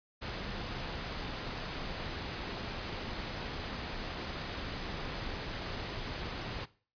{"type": "noise", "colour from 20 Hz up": "pink", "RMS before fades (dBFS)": -39, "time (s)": [0.21, 6.66], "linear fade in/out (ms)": 20, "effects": ["noise-tail reverb RT60 0.4 s tail -19 dB re dry", "resampled to 11025 Hz"]}